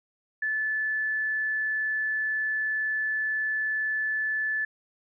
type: tone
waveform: sine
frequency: 1739 Hz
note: A6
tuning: 21 cents flat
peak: -25 dBFS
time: 0.42-4.65 s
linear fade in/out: 5 ms
effects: none